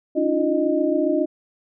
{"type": "tone cluster", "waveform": "sine", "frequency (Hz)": [287.5, 314.7, 349.4, 617], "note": ["D4", "D#4", "F4", "D#5"], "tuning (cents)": [-37, 20, 1, -15], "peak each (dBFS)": -23, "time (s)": [0.15, 1.26], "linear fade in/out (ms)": 20, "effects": []}